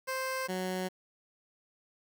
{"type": "tone pair in turn", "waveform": "15% pulse", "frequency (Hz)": [523.3, 185.01], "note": ["C5", "F#3"], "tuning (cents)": [0, 0], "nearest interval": "octave + tritone", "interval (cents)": 1800, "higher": "first", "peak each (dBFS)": -26, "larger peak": "neither", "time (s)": [[0.07, 0.48], [0.48, 0.89]], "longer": "neither", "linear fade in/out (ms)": 20, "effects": ["10-bit"]}